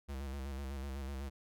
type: tone with vibrato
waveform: square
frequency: 68.2 Hz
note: C#2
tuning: 28 cents flat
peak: -40 dBFS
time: 0.08-1.3 s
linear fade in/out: 20 ms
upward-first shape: square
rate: 8 Hz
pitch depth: 55 cents each way
effects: none